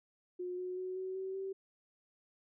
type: tone with pitch steps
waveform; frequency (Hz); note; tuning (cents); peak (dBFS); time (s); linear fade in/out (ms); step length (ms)
sine; 360 / 365 / 370.1 / 375.3 / 380.5 / 385.8; F#4 / F#4 / F#4 / F#4 / F#4 / G4; -47 / -24 / 0 / +25 / +48 / -28; -37; 0.39-1.53; 10; 190
effects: none